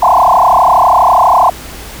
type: tone with frequency modulation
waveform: sine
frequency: 876 Hz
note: A5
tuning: 8 cents flat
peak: -4 dBFS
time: 0.02-1.5 s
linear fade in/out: 5 ms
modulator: 32.2 Hz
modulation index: 6
effects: added 56 Hz sine -31 dBFS peak until 2 s + pink hiss -29 dBFS RMS until 2 s